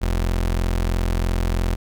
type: tone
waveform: 30% pulse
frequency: 43.06 Hz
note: F1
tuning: 24 cents flat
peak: -16 dBFS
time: 0.01-1.76 s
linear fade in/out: 20 ms
effects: none